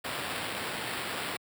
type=noise with sample-and-hold; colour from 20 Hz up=white; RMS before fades=-35 dBFS; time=0.04-1.37 s; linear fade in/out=10 ms; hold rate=6300 Hz; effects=high-pass 100 Hz 12 dB/octave